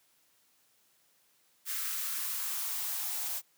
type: noise with high-pass filter sweep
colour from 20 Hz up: blue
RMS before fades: -35 dBFS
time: 1.65-3.42 s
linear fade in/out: 50 ms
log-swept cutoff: 1500 to 660 Hz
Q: 2.5
effects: white hiss -69 dBFS RMS until 3.57 s + high-pass 100 Hz 12 dB/octave